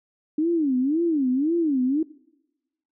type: tone with vibrato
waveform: sine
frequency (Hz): 293.7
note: D4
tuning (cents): 0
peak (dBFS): -19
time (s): 0.38-2.03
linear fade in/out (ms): 5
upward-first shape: sine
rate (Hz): 1.9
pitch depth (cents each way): 270
effects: noise-tail reverb RT60 1.0 s tail -23 dB re dry